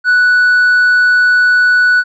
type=tone with tanh clipping; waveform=triangle; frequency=1480 Hz; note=F#6; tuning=in tune; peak=-7 dBFS; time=0.04-2.04 s; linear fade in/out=50 ms; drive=7 dB; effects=none